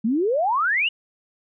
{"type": "exponential sweep", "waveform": "sine", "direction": "up", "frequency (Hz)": [207.7, 2979], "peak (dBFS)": -18, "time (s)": [0.04, 0.89], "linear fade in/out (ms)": 10, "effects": []}